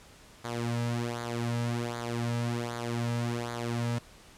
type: tone with flanger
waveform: sawtooth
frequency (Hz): 118.5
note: A#2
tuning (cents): +29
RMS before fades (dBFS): -32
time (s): 0.44-3.99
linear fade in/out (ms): 10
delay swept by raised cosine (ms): 0.36 to 2.76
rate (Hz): 1.3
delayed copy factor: -0.7
effects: pink hiss -54 dBFS RMS until 4.37 s + low-pass 10000 Hz 12 dB/octave